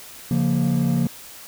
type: chord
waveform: triangle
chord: Bb minor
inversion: first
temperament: equal with one note detuned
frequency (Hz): 140.69 / 174.61 / 233.1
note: Db3 / F3 / Bb3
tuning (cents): +26 / 0 / 0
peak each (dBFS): -19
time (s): 0.31-1.07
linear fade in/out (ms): 2
effects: tanh soft clip ceiling -11 dBFS + white hiss -41 dBFS RMS until 1.47 s